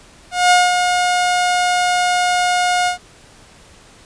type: tone with ADSR envelope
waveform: sawtooth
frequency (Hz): 718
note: F5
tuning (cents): +48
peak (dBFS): -4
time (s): 0.31-2.98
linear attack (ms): 200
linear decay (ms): 200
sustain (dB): -6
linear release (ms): 110
effects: pink hiss -45 dBFS RMS until 4.05 s + resampled to 22050 Hz